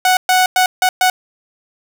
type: tone bursts at uneven times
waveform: sawtooth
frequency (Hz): 740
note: F#5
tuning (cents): 0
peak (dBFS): -6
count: 5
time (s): 0.05-0.17 / 0.29-0.46 / 0.56-0.66 / 0.82-0.89 / 1.01-1.1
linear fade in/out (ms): 2
effects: none